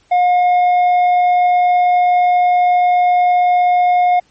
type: tone with tanh clipping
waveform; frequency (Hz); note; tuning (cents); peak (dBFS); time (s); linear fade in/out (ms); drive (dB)
sine; 717; F5; +45; -10; 0.11-4.2; 10; 5
effects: pink hiss -55 dBFS RMS until 4.3 s + MP3 32 kbps